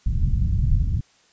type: low-pass noise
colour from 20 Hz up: pink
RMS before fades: -20 dBFS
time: 0.06-1.01 s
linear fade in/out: 5 ms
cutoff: 140 Hz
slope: 24 dB/octave
effects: white hiss -58 dBFS RMS until 1.32 s + resampled to 16000 Hz